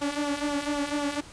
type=tone with flanger; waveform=sawtooth; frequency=289.6 Hz; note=D4; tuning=24 cents flat; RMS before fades=-29 dBFS; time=0.01-1.21 s; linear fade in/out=10 ms; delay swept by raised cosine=0.42 to 3.62 ms; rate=4 Hz; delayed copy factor=-0.65; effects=pink hiss -47 dBFS RMS until 1.32 s + resampled to 22050 Hz